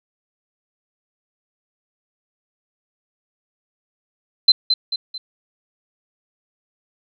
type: tone with echo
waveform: sine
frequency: 4083 Hz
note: C8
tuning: 43 cents flat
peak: -6 dBFS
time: 4.48-4.52 s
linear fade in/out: 5 ms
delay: 220 ms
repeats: 3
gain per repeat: -7 dB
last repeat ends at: 5.18 s
effects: none